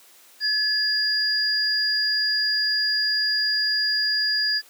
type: tone pair together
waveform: sine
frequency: 1711 / 4839 Hz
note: A6 / D#8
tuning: -49 / -49 cents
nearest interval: octave + tritone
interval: 1800 cents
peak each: -25 / -21 dBFS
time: 0.4-4.62 s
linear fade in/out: 50 ms
effects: white hiss -52 dBFS RMS until 4.69 s + high-pass 300 Hz 12 dB/octave